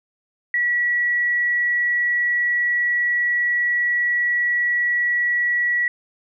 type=tone; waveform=sine; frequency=1935 Hz; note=B6; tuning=36 cents flat; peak=-17 dBFS; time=0.54-5.88 s; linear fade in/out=2 ms; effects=none